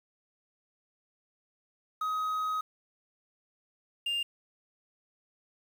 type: tone pair in turn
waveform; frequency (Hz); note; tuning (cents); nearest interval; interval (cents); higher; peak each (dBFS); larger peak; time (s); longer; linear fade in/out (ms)
triangle; 1262 / 2803; D#6 / F7; +24 / +6; octave + major second; 1382; second; -27; neither; 2.01-2.61 / 4.06-4.23; first; 5
effects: 9-bit